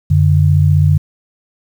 sine tone pair together, 91.57 / 146.83 Hz, F#2 / D3, -17 / 0 cents, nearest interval minor sixth, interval 817 cents, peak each -10 dBFS, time 0.1-0.98 s, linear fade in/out 10 ms, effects 7-bit

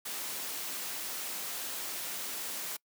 white noise, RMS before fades -38 dBFS, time 0.05-2.77 s, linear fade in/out 10 ms, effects noise-tail reverb RT60 0.1 s tail -25 dB re dry + high-pass 200 Hz 12 dB/octave

